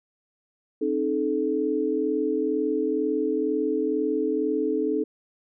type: tone cluster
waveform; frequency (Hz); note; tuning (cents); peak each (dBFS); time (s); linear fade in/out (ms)
sine; 266.2 / 308.3 / 432.4; C4 / D#4 / A4; +30 / -16 / -30; -29 / -26 / -25; 0.81-5.04; 10
effects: none